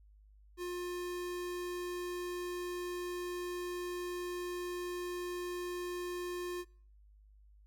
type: tone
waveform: square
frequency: 355.1 Hz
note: F4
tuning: 29 cents sharp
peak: -38 dBFS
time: 0.57-6.65 s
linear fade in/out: 50 ms
effects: noise-tail reverb RT60 0.5 s tail -24 dB re dry + added 51 Hz sine -58 dBFS peak until 7.66 s